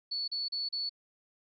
sine tone bursts, 4435 Hz, C#8, in tune, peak -31 dBFS, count 4, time 0.11-0.895 s, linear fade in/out 10 ms, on 170 ms, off 35 ms, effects MP3 96 kbps

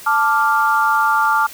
sine chord, D minor, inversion second, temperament equal, 880 / 1174.7 / 1396.9 Hz, A5 / D6 / F6, 0 / 0 / 0 cents, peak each -17 dBFS, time 0.06-1.47 s, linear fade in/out 10 ms, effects white hiss -37 dBFS RMS until 1.53 s

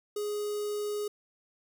square tone with notch filter, 415.9 Hz, G#4, 2 cents sharp, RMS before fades -33 dBFS, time 0.16-1.08 s, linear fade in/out 5 ms, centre 1900 Hz, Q 0.55, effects none

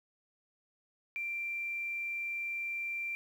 sine tone with quantisation, 2360 Hz, D7, 8 cents sharp, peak -34 dBFS, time 1.16-3.15 s, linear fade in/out 0 ms, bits 10, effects none

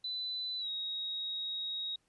sine tone with pitch glide, 4000 to 3784 Hz, B7 to A#7, +21 to +25 cents, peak -35 dBFS, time 0.04-1.96 s, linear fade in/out 5 ms, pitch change -96 cents, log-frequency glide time 0.58-0.69 s, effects pink hiss -75 dBFS RMS until 2.08 s + resampled to 24000 Hz

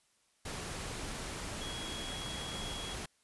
sine tone in noise, 3322 Hz, G#7, in tune, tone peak -43 dBFS, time 1.61-2.94 s, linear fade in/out 5 ms, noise pink, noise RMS -41 dBFS, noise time 0.45-3.06 s, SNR -5 dB, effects white hiss -72 dBFS RMS until 3.23 s + resampled to 24000 Hz

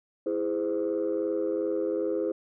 sine chord, E augmented, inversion none, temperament just, 329.6 / 412 / 515 Hz, E4 / G#4 / B#4, 0 / -14 / -28 cents, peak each -29 dBFS, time 0.26-2.32 s, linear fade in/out 5 ms, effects tanh soft clip ceiling -20 dBFS

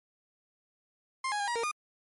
30% pulse tone with pitch steps, 1055 / 830 / 810 / 954 / 463.4 / 1219 Hz, C6 / G#5 / G#5 / A#5 / A#4 / D#6, +14 / -1 / -43 / +40 / -10 / -36 cents, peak -27 dBFS, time 1.24-1.714 s, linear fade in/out 5 ms, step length 79 ms, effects MP3 48 kbps

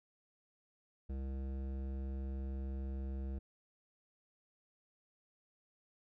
sine tone with hard clipping, 66.8 Hz, C2, 36 cents sharp, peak -40 dBFS, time 1.09-3.39 s, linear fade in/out 10 ms, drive 14 dB, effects none

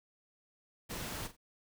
pink noise with echo, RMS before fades -41 dBFS, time 0.89-1.28 s, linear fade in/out 20 ms, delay 44 ms, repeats 2, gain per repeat -12 dB, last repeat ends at 1.368 s, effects none

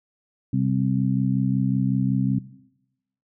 harmonic tone, 65.41 Hz, C2, in tune, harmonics 2 / 3 / 4, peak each -22 / -24 / -25 dBFS, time 0.53-2.39 s, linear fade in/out 5 ms, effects noise-tail reverb RT60 0.9 s tail -18 dB re dry

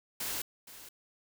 white noise with echo, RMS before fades -36 dBFS, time 0.2-0.42 s, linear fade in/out 5 ms, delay 470 ms, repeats 1, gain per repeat -14 dB, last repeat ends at 0.89 s, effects none

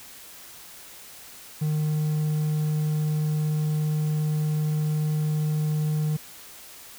triangle tone, 152.9 Hz, D#3, 30 cents flat, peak -20 dBFS, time 1.61-6.17 s, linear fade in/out 10 ms, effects white hiss -45 dBFS RMS until 6.98 s

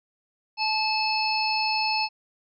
harmonic tone, 868 Hz, A5, 24 cents flat, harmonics 1 / 3 / 5 / 6, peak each -26 / -28 / -29 / -30 dBFS, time 0.57-2.09 s, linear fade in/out 50 ms, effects none

